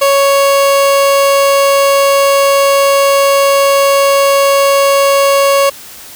30% pulse tone, 555 Hz, C#5, 2 cents sharp, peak -4 dBFS, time 0.01-5.7 s, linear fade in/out 10 ms, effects white hiss -32 dBFS RMS until 6.15 s

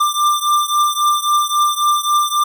square beating tone pair, 1187 / 1190.7 Hz, D6 / D6, +18 / +23 cents, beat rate 3.7 Hz, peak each -16 / -18 dBFS, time 0-2.44 s, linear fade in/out 10 ms, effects none

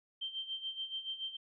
sine tone with tremolo, 3136 Hz, G7, in tune, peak -35 dBFS, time 0.21-1.37 s, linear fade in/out 10 ms, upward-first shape sine, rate 7 Hz, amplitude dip 75%, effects none

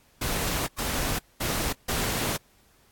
pink noise bursts at uneven times, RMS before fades -28 dBFS, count 4, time 0.21-0.67 / 0.78-1.19 / 1.4-1.73 / 1.88-2.37 s, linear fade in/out 10 ms, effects pink hiss -61 dBFS RMS until 2.91 s + AAC 64 kbps

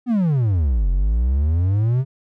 triangle exponential two-way sweep, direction down then up, 256.5 to 43.65 to 136.4 Hz, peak -13 dBFS, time 0.06-2.05 s, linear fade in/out 50 ms, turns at 0.9 s, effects none

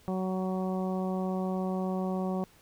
harmonic tone, 186.8 Hz, F#3, 17 cents sharp, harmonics 1 / 2 / 3 / 4 / 5 / 6, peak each -30 / -36 / -38 / -39 / -45 / -45 dBFS, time 0.08-2.44 s, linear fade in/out 0 ms, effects pink hiss -60 dBFS RMS until 2.61 s

